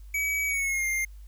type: tone with pitch glide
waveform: square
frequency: 2276 to 2111 Hz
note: C#7 to C7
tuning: +45 to +15 cents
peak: -26 dBFS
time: 0.14-1.05 s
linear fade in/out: 5 ms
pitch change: -130 cents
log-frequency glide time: 0.46-0.86 s
effects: added 50 Hz sine -42 dBFS peak until 1.27 s + white hiss -65 dBFS RMS until 1.27 s